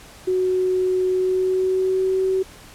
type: tone with pitch glide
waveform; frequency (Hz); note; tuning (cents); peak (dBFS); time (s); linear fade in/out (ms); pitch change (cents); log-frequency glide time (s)
sine; 370 to 378.6; F#4 to F#4; 0 to +40; -17; 0.27-2.43; 10; +40; 1.06-2.22
effects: pink hiss -44 dBFS RMS until 2.74 s + low-pass 12000 Hz 12 dB/octave